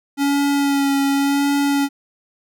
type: tone with vibrato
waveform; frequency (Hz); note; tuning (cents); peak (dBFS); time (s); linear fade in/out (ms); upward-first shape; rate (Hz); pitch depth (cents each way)
square; 280.1; C#4; +18; -16; 0.17-1.89; 50; sine; 0.9; 19
effects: none